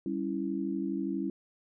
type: chord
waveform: sine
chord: C# diminished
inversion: second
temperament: equal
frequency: 196 / 277.2 / 329.6 Hz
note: G3 / C#4 / E4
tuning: 0 / 0 / 0 cents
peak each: -35 / -34 / -34 dBFS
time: 0.06-1.3 s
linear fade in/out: 2 ms
effects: none